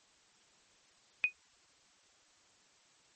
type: tone with exponential decay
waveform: sine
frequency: 2489 Hz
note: D#7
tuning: in tune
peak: -21 dBFS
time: 1.24-1.33 s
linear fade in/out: 0 ms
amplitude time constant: 18 ms
effects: white hiss -66 dBFS RMS until 3.15 s + MP3 32 kbps